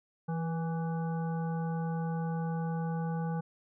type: harmonic tone with a mistuned harmonic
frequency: 165.3 Hz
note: E3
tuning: 5 cents sharp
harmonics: 1 / 3 / 5 / 7 / 9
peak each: -31 / -42 / -41 / -50 / -50 dBFS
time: 0.28-3.41 s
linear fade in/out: 10 ms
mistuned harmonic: 3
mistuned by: -34 cents
effects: none